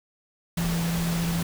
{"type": "tone in noise", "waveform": "sine", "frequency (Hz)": 168.8, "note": "E3", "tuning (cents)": 41, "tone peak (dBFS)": -24, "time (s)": [0.57, 1.43], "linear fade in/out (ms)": 5, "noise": "pink", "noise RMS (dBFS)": -32, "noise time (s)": [0.57, 1.43], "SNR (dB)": 5, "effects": []}